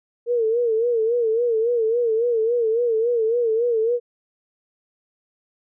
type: tone with vibrato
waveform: sine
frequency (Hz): 461.6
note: A#4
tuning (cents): -17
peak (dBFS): -17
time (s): 0.26-4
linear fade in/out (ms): 50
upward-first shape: sine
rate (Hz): 3.6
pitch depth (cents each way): 92
effects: none